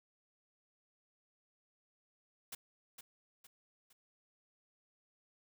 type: noise with echo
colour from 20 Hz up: white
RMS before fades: -45 dBFS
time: 2.52-2.55 s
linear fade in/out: 5 ms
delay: 460 ms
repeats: 3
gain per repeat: -7 dB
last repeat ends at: 3.93 s
effects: none